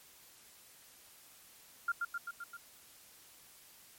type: tone with echo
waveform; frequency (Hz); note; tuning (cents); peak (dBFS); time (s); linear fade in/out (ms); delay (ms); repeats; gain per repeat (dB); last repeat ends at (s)
sine; 1396.9; F6; 0; -29; 1.88-1.92; 5; 130; 5; -3; 2.57
effects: white hiss -59 dBFS RMS until 3.98 s + MP3 64 kbps